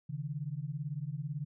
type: beating tone pair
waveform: sine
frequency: 137.6 / 155.6 Hz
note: C#3 / D#3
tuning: -12 / 0 cents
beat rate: 18 Hz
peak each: -38 / -38 dBFS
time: 0.09-1.45 s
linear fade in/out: 10 ms
effects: none